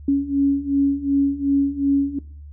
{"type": "beating tone pair", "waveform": "sine", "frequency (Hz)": [277.2, 279.9], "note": ["C#4", "C#4"], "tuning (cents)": [0, 17], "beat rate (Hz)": 2.7, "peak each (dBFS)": [-21, -18], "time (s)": [0.08, 2.19], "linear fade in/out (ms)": 5, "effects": ["noise-tail reverb RT60 0.4 s tail -18 dB re dry", "added 73 Hz sine -36 dBFS peak until 2.52 s"]}